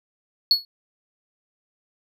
triangle tone with exponential decay, 4372 Hz, C#8, 25 cents flat, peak -7 dBFS, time 0.51-0.65 s, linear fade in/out 1 ms, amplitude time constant 29 ms, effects tanh soft clip ceiling -8 dBFS

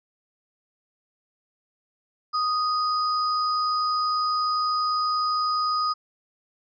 sine tone pair together, 1244.5 / 4978 Hz, D#6 / D#8, 0 / 0 cents, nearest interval 2 octaves, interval 2400 cents, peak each -22 / -30 dBFS, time 2.33-5.94 s, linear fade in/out 20 ms, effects none

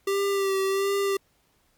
square tone with vibrato, 392 Hz, G4, in tune, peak -23 dBFS, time 0.07-1.17 s, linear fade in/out 5 ms, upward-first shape sine, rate 1.4 Hz, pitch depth 29 cents each way, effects pink hiss -66 dBFS RMS until 1.77 s + MP3 96 kbps

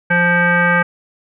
sine tone with frequency modulation, 174.61 Hz, F3, in tune, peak -10 dBFS, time 0.1-0.83 s, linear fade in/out 10 ms, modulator 349 Hz, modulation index 5.3, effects none

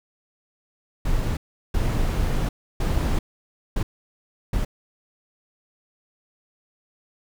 brown noise bursts at uneven times, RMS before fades -22 dBFS, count 5, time 1.05-1.37 / 1.74-2.49 / 2.8-3.19 / 3.76-3.83 / 4.53-4.65 s, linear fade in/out 5 ms, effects none

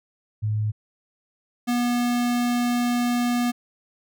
sine / square tone pair in turn, 107 / 242.2 Hz, A2 / B3, -48 / -34 cents, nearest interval octave + major second, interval 1414 cents, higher second, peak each -21 / -21 dBFS, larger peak neither, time 0.42-0.72 / 1.67-3.52 s, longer second, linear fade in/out 20 ms, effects none

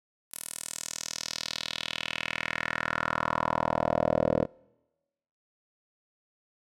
10% pulse tone with band-pass filter sweep, 40.08 Hz, E1, 48 cents flat, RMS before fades -31 dBFS, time 0.31-4.46 s, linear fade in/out 20 ms, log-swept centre 11000 to 470 Hz, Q 2.6, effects noise-tail reverb RT60 1.0 s tail -25 dB re dry

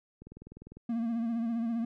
click train, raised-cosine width 3 ms, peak -35 dBFS, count 12, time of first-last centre 0.22-0.77 s, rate 20 Hz
triangle tone with vibrato, 230.9 Hz, A#3, 16 cents flat, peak -27 dBFS, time 0.89-1.85 s, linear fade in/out 5 ms, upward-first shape triangle, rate 15 Hz, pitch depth 59 cents each way
effects none

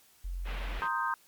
sine tone, 44.37 Hz, F1, 28 cents sharp, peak -33 dBFS, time 0.24-0.8 s, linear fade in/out 10 ms
white low-pass noise, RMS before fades -43 dBFS, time 0.44-0.89 s, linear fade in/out 50 ms, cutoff 2900 Hz, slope 24 dB/octave
sine chord, C minor seventh, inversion third, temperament equal, 932.3 / 1046.5 / 1244.5 / 1568 Hz, Bb5 / C6 / Eb6 / G6, 0 / 0 / 0 / 0 cents, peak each -34 dBFS, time 0.82-1.14 s, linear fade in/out 0 ms
effects white hiss -62 dBFS RMS until 1.27 s + MP3 96 kbps

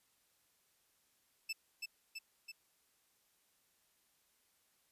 25% pulse tone with echo, 2637 Hz, E7, in tune, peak -33 dBFS, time 1.49-1.53 s, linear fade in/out 10 ms, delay 330 ms, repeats 3, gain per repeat -3 dB, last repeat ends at 2.52 s, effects white hiss -75 dBFS RMS until 4.91 s + resampled to 32000 Hz

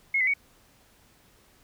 sine tone with pitch steps, 2167 / 2029 / 2238 Hz, C#7 / B6 / C#7, -40 / +46 / +16 cents, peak -21 dBFS, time 0.14-0.338 s, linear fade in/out 5 ms, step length 66 ms, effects pink hiss -60 dBFS RMS until 1.63 s

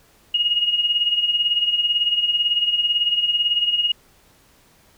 sine tone with tremolo, 2872 Hz, F7, 48 cents sharp, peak -14 dBFS, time 0.34-3.92 s, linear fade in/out 5 ms, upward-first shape sine, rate 18 Hz, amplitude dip 65%, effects pink hiss -55 dBFS RMS until 4.97 s

